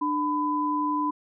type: tone pair together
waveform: sine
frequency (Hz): 298.2 / 1003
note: D4 / B5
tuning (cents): +27 / +26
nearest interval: octave + major sixth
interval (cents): 2099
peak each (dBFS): -27 / -25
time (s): 0.01-1.11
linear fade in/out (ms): 10
effects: none